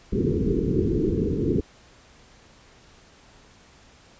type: low-pass noise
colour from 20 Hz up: white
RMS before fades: -23 dBFS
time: 0.12-1.61 s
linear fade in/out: 10 ms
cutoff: 450 Hz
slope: 96 dB/octave
effects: pink hiss -53 dBFS RMS until 4.19 s + resampled to 16000 Hz